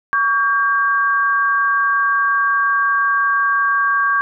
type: tone pair together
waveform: sine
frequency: 1131.4 / 1600 Hz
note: C#6 / G6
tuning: +35 / +35 cents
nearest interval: tritone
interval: 600 cents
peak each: -16 dBFS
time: 0.13-4.21 s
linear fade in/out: 0 ms
effects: none